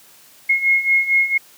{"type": "beating tone pair", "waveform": "sine", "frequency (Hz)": [2157, 2161.4], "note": ["C#7", "C#7"], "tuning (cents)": [-48, -44], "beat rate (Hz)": 4.4, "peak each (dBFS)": [-19, -15], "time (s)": [0.49, 1.38], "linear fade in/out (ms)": 10, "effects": ["white hiss -48 dBFS RMS until 1.57 s", "high-pass 100 Hz 12 dB/octave"]}